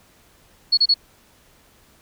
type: tone bursts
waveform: sine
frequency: 4367 Hz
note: C#8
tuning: 27 cents flat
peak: -12 dBFS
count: 3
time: 0.72-0.942 s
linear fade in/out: 10 ms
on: 54 ms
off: 30 ms
effects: pink hiss -55 dBFS RMS until 2.01 s